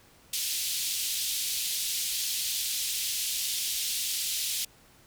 pink band-pass noise, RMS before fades -31 dBFS, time 0.33-4.65 s, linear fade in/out 5 ms, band 3100 to 16000 Hz, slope 24 dB/octave, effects pink hiss -58 dBFS RMS until 5.06 s

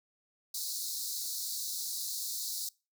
pink high-pass noise, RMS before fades -37 dBFS, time 0.54-2.69 s, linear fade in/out 5 ms, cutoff 3900 Hz, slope 96 dB/octave, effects noise-tail reverb RT60 0.3 s tail -24 dB re dry

